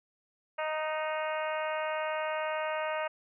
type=harmonic tone with a mistuned harmonic; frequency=311.1 Hz; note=D#4; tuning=in tune; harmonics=2 / 3 / 4 / 5 / 6 / 7 / 8 / 9; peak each=-33 / -37 / -39 / -41 / -43 / -44 / -45 / -46 dBFS; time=0.58-3.08 s; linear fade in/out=10 ms; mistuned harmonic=5; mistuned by=-19 cents; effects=none